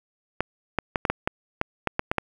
clicks, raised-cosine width 0.5 ms, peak -7 dBFS, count 11, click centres 0.406 / 0.787 / 0.958 / 1.052 / 1.1 / 1.275 / 1.614 / 1.873 / 1.994 / 2.115 / 2.183 s, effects 7-bit

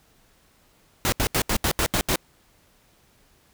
pink noise bursts, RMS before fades -22 dBFS, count 8, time 1.05-2.158 s, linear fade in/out 0 ms, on 72 ms, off 76 ms, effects pink hiss -60 dBFS RMS until 3.53 s

